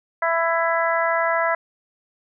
harmonic tone, 332.3 Hz, E4, 14 cents sharp, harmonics 2 / 3 / 4 / 5 / 6, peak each -22 / -24 / -25 / -26 / -27 dBFS, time 0.22-1.55 s, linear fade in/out 5 ms, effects none

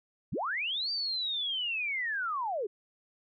sine linear two-way sweep, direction up then down, 68 to 4699 to 372.4 Hz, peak -30 dBFS, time 0.32-2.67 s, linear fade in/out 10 ms, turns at 0.91 s, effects none

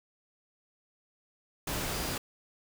sine tone in noise, 4860 Hz, D#8, 42 cents flat, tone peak -45 dBFS, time 1.92-2.15 s, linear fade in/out 5 ms, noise pink, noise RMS -34 dBFS, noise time 1.67-2.18 s, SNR -14 dB, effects none

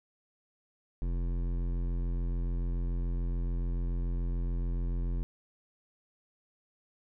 sine tone with hard clipping, 43.48 Hz, F1, 7 cents flat, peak -31 dBFS, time 1.02-5.23 s, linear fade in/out 0 ms, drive 14 dB, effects none

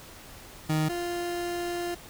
30% pulse tone pair in turn, 155.5 / 348.7 Hz, D#3 / F4, -1 / -3 cents, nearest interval octave + major second, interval 1398 cents, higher second, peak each -21 / -27 dBFS, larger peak first, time 0.69-0.89 / 0.89-1.95 s, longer second, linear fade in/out 10 ms, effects pink hiss -47 dBFS RMS until 2.09 s

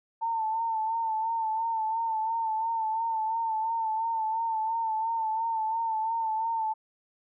sine tone with vibrato, 895 Hz, A5, 29 cents sharp, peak -26 dBFS, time 0.21-6.74 s, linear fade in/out 20 ms, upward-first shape sine, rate 2.9 Hz, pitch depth 46 cents each way, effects none

